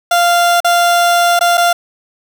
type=tone with dropouts; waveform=30% pulse; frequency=695 Hz; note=F5; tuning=9 cents flat; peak=-6 dBFS; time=0.11-1.73 s; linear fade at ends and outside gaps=5 ms; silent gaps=0.604-0.645 / 1.392-1.409 / 1.573-1.577 s; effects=none